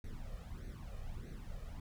brown noise with flanger, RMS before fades -45 dBFS, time 0.04-1.8 s, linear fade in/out 2 ms, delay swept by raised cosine 0.48 to 1.68 ms, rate 1.6 Hz, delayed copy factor +0.75, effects none

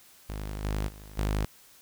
sawtooth tone with level steps, 51.5 Hz, G#1, 14 cents flat, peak -30 / -24 / -41 / -22 dBFS, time 0.29-1.45 s, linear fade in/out 5 ms, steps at 0.63 / 0.87 / 1.17 s, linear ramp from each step 20 ms, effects white hiss -56 dBFS RMS until 1.81 s

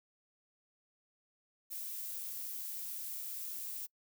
violet noise, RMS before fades -42 dBFS, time 1.7-3.87 s, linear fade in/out 20 ms, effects noise-tail reverb RT60 0.1 s tail -26 dB re dry

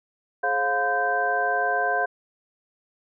sine tone cluster, 423.4 / 536 / 708 / 1017 / 1559 Hz, G#4 / C5 / F5 / C6 / G6, +33 / +42 / +23 / -50 / -10 cents, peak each -31 / -31 / -24 / -31 / -25 dBFS, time 0.43-2.06 s, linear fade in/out 10 ms, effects none

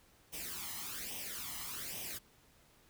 white noise with flanger, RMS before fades -43 dBFS, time 0.32-2.19 s, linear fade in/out 20 ms, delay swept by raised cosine 0.34 to 1 ms, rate 1.2 Hz, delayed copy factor +0.7, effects pink hiss -66 dBFS RMS until 2.89 s

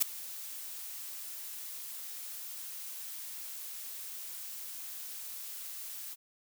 blue noise with ADSR envelope, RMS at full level -23 dBFS, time 0-6.16 s, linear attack 22 ms, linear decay 5 ms, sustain -20 dB, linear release 34 ms, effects none

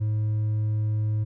sine tone with hard clipping, 107.2 Hz, A2, 45 cents flat, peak -23 dBFS, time 0-1.25 s, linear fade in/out 20 ms, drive 2 dB, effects none

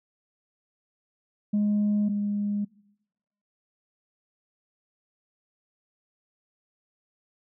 sine tone pair in turn, 207.7 / 205.1 Hz, G#3 / G#3, 0 / -21 cents, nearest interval unison, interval 21 cents, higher first, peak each -19 / -24 dBFS, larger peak first, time 1.53-2.09 / 2.09-2.65 s, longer neither, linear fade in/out 10 ms, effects noise-tail reverb RT60 1.0 s tail -25 dB re dry + tanh soft clip ceiling -19 dBFS

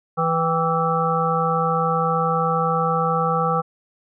harmonic tone with a mistuned harmonic, 164.81 Hz, E3, in tune, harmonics 1 / 3 / 5 / 7 / 8, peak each -24 / -24 / -24 / -24 / -24 dBFS, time 0.17-3.62 s, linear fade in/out 20 ms, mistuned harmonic 5, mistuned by -72 cents, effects none

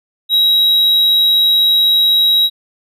triangle tone, 3844 Hz, B7, 48 cents flat, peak -7 dBFS, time 0.29-2.5 s, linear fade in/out 50 ms, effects none

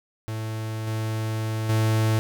45% pulse tone with level steps, 110 Hz, A2, in tune, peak -28 / -25 / -19 dBFS, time 0.28-2.19 s, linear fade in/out 0 ms, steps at 0.87 / 1.69 s, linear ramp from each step 5 ms, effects none

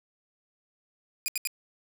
10% pulse tone bursts, 2448 Hz, D#7, 29 cents flat, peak -18 dBFS, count 3, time 1.26-1.473 s, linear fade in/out 0 ms, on 21 ms, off 75 ms, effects none

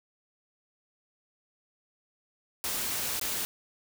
white noise with dropouts, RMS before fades -32 dBFS, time 2.64-3.45 s, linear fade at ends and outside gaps 0 ms, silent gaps 3.196-3.213 s, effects none

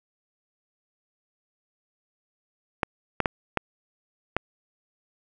clicks, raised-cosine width 0.5 ms, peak -7 dBFS, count 5, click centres 2.832 / 3.203 / 3.258 / 3.573 / 4.366 s, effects none

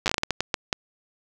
slowing click train, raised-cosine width 0.2 ms, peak -5 dBFS, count 12, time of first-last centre 0.06-0.728 s, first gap 8 ms, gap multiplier 1.37, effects none

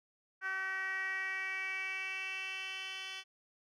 10% pulse tone with band-pass filter sweep, 381.1 Hz, G4, 49 cents flat, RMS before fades -39 dBFS, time 0.41-3.24 s, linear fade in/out 50 ms, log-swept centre 1600 to 3400 Hz, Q 4.9, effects none

